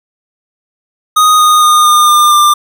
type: tone with pitch steps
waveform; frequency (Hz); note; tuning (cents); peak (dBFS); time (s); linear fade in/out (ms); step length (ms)
square; 1244.5 / 1233.8 / 1223.1 / 1212.6 / 1202.1 / 1191.7; D#6 / D#6 / D#6 / D#6 / D6 / D6; 0 / -15 / -30 / -45 / +40 / +25; -5; 1.16-2.54; 10; 230
effects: none